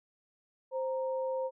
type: tone pair together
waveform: sine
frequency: 523.7 / 932.3 Hz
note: C5 / A#5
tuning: +1 / 0 cents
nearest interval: minor seventh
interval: 999 cents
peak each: -31 / -40 dBFS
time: 0.71-1.51 s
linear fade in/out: 50 ms
effects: none